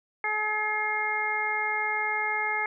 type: harmonic tone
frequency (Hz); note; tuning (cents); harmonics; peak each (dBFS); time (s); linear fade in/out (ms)
426; G#4; +44; 1 / 2 / 3 / 4 / 5; -39 / -31 / -36 / -33 / -28; 0.24-2.66; 2
effects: none

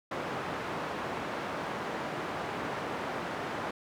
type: band-pass noise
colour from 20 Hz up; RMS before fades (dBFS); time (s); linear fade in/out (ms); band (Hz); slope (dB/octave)
white; -36; 0.11-3.71; 5; 120 to 1200; 12
effects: none

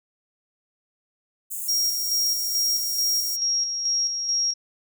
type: high-pass noise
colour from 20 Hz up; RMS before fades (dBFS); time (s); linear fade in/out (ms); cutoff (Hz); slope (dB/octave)
white; -31; 1.5-3.37; 20; 6700; 96
type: tone with tremolo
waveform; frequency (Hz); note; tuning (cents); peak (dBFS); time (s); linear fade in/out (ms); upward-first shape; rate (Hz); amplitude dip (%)
sine; 5600; F8; +4; -20; 1.68-4.54; 10; square; 2.3; 45
effects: none

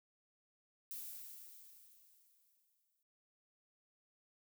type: noise with exponential decay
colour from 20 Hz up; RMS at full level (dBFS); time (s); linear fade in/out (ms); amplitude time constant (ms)
violet; -45; 0.91-3.03; 1; 460
effects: none

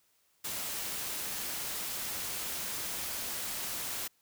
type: noise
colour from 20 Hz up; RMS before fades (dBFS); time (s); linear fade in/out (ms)
white; -37; 0.44-4.08; 10
effects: white hiss -71 dBFS RMS until 4.21 s

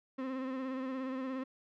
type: tone with vibrato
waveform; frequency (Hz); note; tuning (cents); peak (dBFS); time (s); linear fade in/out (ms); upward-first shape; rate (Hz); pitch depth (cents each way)
35% pulse; 261.6; C4; 0; -34; 0.18-1.44; 10; sine; 17; 37
effects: low-pass 2000 Hz 12 dB/octave

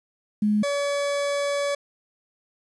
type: tone pair in turn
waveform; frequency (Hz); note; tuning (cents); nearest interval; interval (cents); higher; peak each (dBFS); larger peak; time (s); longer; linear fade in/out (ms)
sine / 40% pulse; 210 / 569.1; G#3 / C#5; +19 / +45; octave + perfect fourth; 1726; second; -18 / -22; first; 0.42-0.63 / 0.63-1.75; second; 5
effects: resampled to 22050 Hz + 9-bit

